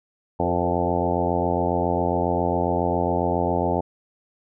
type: harmonic tone with a mistuned harmonic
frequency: 87.31 Hz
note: F2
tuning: in tune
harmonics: 1 / 2 / 3 / 4 / 5 / 6 / 7 / 8 / 9 / 10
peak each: -29 / -29 / -29 / -29 / -29 / -29 / -29 / -29 / -29 / -29 dBFS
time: 0.39-3.81 s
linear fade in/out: 10 ms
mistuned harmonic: 5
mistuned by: +21 cents
effects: none